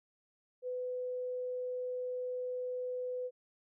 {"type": "tone", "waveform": "sine", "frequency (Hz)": 501, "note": "B4", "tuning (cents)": 25, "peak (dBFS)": -35, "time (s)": [0.62, 3.31], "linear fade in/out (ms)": 50, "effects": []}